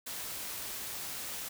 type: noise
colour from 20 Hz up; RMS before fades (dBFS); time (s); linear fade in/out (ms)
white; -40; 0.06-1.49; 10
effects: none